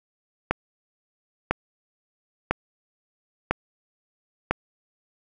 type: click train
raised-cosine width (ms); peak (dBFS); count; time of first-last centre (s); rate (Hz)
0.5; -5; 5; 0.51-4.51; 1
effects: none